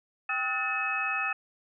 sine tone cluster, 783 / 1279 / 1455 / 1777 / 2564 Hz, G5 / D#6 / F#6 / A6 / E7, -2 / +47 / -29 / +17 / -49 cents, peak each -37 / -33 / -39 / -34 / -30 dBFS, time 0.29-1.33 s, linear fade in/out 5 ms, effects none

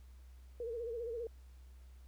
sine tone with vibrato, 466.2 Hz, A#4, in tune, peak -38 dBFS, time 0.6-1.27 s, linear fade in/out 2 ms, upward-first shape sine, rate 15 Hz, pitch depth 80 cents each way, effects added 63 Hz sine -53 dBFS peak until 2.07 s + pink hiss -71 dBFS RMS until 2.07 s

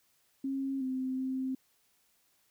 sine tone with pitch steps, 270.5 / 259.8 / 261.7 Hz, C#4 / C4 / C4, -42 / -12 / 0 cents, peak -31 dBFS, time 0.44-1.55 s, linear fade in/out 5 ms, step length 370 ms, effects white hiss -71 dBFS RMS until 2.5 s

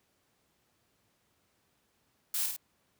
blue noise with echo, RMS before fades -32 dBFS, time 2.34-2.46 s, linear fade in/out 2 ms, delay 52 ms, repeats 2, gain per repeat -4 dB, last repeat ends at 2.564 s, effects pink hiss -73 dBFS RMS until 2.99 s + high-pass 80 Hz 12 dB/octave

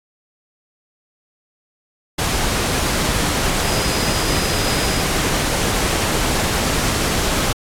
sine tone in noise, 4978 Hz, D#8, in tune, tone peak -29 dBFS, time 3.63-5.02 s, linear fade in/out 10 ms, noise pink, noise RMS -19 dBFS, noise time 2.18-7.53 s, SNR -13 dB, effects low-pass 11000 Hz 12 dB/octave + AAC 64 kbps

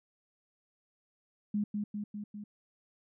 sine tone with echo, 207.7 Hz, G#3, in tune, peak -28 dBFS, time 1.54-1.64 s, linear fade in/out 5 ms, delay 200 ms, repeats 4, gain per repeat -3 dB, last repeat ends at 2.44 s, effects none

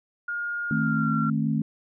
sine tone with pitch glide, 1421 to 1367.8 Hz, F6 to F6, +30 to -36 cents, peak -27 dBFS, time 0.28-1.3 s, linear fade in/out 5 ms, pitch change -66 cents, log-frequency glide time 0.71-1.14 s
sine chord, A diminished, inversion second, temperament equal with one note detuned, 155.56 / 220 / 266.2 Hz, Eb3 / A3 / C4, 0 / 0 / +30 cents, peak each -26 / -25 / -29 dBFS, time 0.71-1.62 s, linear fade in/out 2 ms
effects none

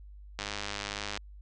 click train, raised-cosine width 0.2 ms, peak -17 dBFS, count 81, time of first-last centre 0.39-1.174 s, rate 102 Hz, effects added 50 Hz sine -46 dBFS peak until 1.41 s + resampled to 24000 Hz

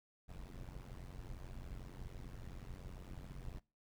brown noise with amplitude modulation, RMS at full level -45 dBFS, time 0.28-3.6 s, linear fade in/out 20 ms, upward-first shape sine, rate 91.2 Hz, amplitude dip 95%, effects noise-tail reverb RT60 0.3 s tail -22 dB re dry

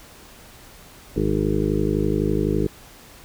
harmonic tone, 51.91 Hz, G#1, in tune, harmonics 1 / 2 / 3 / 4 / 6 / 7 / 8 / 9, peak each -27 / -29 / -26 / -27 / -25 / -27 / -26 / -31 dBFS, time 1.16-2.67 s, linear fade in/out 5 ms, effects pink hiss -46 dBFS RMS until 3.24 s

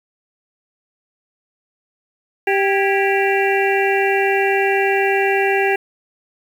harmonic tone with a mistuned harmonic, 392 Hz, G4, in tune, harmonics 1 / 2 / 4 / 5 / 6 / 7, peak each -17 / -20 / -23 / -24 / -25 / -25 dBFS, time 2.47-5.76 s, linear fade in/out 5 ms, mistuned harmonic 4, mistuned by +82 cents, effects 7-bit

